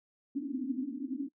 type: band-pass noise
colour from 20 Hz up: pink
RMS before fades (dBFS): -36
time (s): 0.35-1.29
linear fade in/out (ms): 5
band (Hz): 250 to 290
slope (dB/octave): 96
effects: noise-tail reverb RT60 0.1 s tail -22 dB re dry